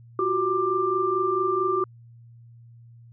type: tone cluster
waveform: sine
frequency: 355.7 / 380.2 / 1185 Hz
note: F4 / F#4 / D6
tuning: +32 / +47 / +15 cents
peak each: -28 / -25 / -24 dBFS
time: 0.19-1.84 s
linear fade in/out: 2 ms
effects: added 117 Hz sine -46 dBFS peak until 3.12 s